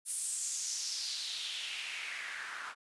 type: noise with band-pass filter sweep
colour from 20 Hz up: white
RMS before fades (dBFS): -39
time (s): 0.05-2.75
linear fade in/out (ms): 50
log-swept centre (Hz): 10000 to 1300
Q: 3.4
effects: resampled to 24000 Hz